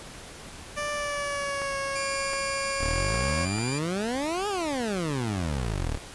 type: tone with pitch glide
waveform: 15% pulse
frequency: 589 to 549.6 Hz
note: D5 to C#5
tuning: +5 to -15 cents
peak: -22 dBFS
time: 0.76-3.46 s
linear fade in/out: 20 ms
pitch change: -120 cents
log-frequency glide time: 0.92-1.77 s
type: clicks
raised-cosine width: 0.5 ms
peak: -20 dBFS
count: 4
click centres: 1.618 / 2.334 / 3.146 / 3.584 s
type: tone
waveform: 15% pulse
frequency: 2382 Hz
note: D7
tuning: 24 cents sharp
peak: -26 dBFS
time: 1.95-3.79 s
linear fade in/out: 10 ms
type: exponential two-way sweep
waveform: 20% pulse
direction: up then down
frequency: 33.92 to 424.1 to 33.92 Hz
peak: -22 dBFS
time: 2.8-5.98 s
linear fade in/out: 10 ms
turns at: 4.48 s
effects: pink hiss -43 dBFS RMS until 6.14 s + resampled to 24000 Hz